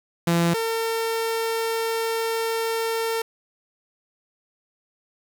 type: tone pair in turn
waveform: sawtooth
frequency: 169.8 / 453.3 Hz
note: F3 / A#4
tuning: -48 / -48 cents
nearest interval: octave + perfect fourth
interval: 1700 cents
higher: second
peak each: -14 / -19 dBFS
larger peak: first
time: 0.27-0.54 / 0.54-3.22 s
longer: second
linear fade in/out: 5 ms
effects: 7-bit